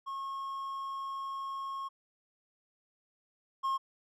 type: tone pair in turn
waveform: triangle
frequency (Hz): 1087 / 1075.8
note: C#6 / C6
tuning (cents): -34 / +48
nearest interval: unison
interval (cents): 18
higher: first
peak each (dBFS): -34 / -27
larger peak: second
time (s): 0.06-1.89 / 3.63-3.78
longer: first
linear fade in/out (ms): 20
effects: none